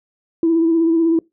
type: tone with vibrato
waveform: sine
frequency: 329.6 Hz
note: E4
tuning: in tune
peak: -11 dBFS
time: 0.43-1.19 s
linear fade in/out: 2 ms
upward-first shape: sine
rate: 16 Hz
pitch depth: 32 cents each way
effects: noise-tail reverb RT60 0.2 s tail -24 dB re dry + tanh soft clip ceiling -7 dBFS